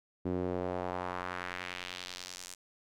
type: tone with band-pass filter sweep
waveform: sawtooth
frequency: 90.3 Hz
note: F#2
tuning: 42 cents flat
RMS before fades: -38 dBFS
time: 0.25-2.55 s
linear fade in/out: 10 ms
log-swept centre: 310 to 7800 Hz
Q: 1.5
effects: none